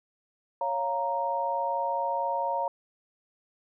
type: chord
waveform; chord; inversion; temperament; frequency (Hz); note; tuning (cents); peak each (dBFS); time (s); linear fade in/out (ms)
sine; Bb minor; first; equal; 554.4 / 698.5 / 932.3; Db5 / F5 / Bb5; 0 / 0 / 0; -32 / -33 / -28; 0.61-2.68; 2
effects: none